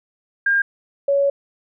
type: tone pair in turn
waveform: sine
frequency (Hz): 1608 / 559.9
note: G6 / C#5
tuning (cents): +44 / +17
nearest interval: octave + tritone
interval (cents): 1827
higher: first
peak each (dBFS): -14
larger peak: neither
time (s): 0.46-0.62 / 1.08-1.3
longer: second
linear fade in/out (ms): 5
effects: none

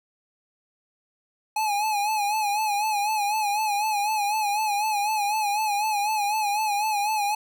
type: tone with vibrato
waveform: square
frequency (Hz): 840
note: G#5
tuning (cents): +19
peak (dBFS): -23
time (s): 1.56-7.35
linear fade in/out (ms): 5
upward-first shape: sine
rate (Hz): 4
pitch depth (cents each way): 70
effects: none

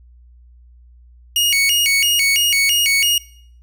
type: tone with vibrato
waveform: sawtooth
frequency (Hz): 2524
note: D#7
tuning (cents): +24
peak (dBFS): -10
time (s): 1.36-3.18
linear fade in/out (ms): 2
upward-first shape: square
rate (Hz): 3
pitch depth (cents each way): 220
effects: noise-tail reverb RT60 0.6 s tail -21 dB re dry + added 60 Hz sine -43 dBFS peak until 3.62 s

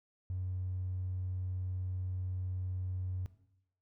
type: tone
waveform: triangle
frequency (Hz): 92.1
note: F#2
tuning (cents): -7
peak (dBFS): -31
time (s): 0.3-3.26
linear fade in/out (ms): 0
effects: noise-tail reverb RT60 0.8 s tail -17 dB re dry + tanh soft clip ceiling -31 dBFS

